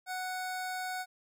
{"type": "tone", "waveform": "25% pulse", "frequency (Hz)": 740, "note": "F#5", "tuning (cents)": 0, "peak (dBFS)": -31, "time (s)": [0.06, 1.06], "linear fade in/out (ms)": 50, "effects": []}